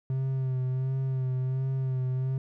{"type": "tone with vibrato", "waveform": "triangle", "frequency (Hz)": 130.81, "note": "C3", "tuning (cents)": 0, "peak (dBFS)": -24, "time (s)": [0.1, 2.38], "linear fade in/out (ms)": 2, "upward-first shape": "sine", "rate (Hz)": 1.4, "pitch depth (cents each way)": 32, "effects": []}